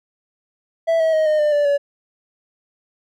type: tone with pitch steps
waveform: triangle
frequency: 659.3 / 643.5 / 628.1 / 613 / 598.3 / 584 / 570 Hz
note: E5 / E5 / D#5 / D#5 / D5 / D5 / C#5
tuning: 0 / -42 / +16 / -26 / +32 / -10 / +48 cents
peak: -12 dBFS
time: 0.87-1.78 s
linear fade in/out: 20 ms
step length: 130 ms
effects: none